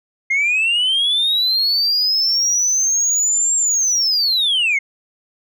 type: linear two-way sweep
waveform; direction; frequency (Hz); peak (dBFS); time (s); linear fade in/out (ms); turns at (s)
sine; up then down; 2105 to 7480 to 2105; -12; 0.3-4.79; 10; 3.56
effects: tanh soft clip ceiling -12 dBFS